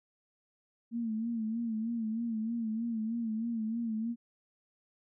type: tone with vibrato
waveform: sine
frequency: 226.2 Hz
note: A3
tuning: 48 cents sharp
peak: -31 dBFS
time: 0.91-4.16 s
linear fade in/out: 50 ms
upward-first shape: sine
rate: 3.2 Hz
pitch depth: 72 cents each way
effects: none